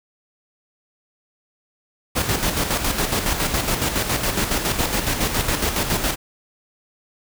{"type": "noise with tremolo", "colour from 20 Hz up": "pink", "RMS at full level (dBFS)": -20, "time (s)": [2.15, 6.16], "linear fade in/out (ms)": 20, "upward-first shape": "square", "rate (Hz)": 7.2, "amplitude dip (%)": 50, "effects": []}